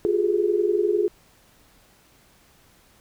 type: tone cluster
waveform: sine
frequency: 353.2 / 404.3 / 424.3 Hz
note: F4 / G#4 / G#4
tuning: +20 / -46 / +37 cents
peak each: -23 dBFS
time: 0.05-1.08 s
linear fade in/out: 0 ms
effects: pink hiss -57 dBFS RMS until 3 s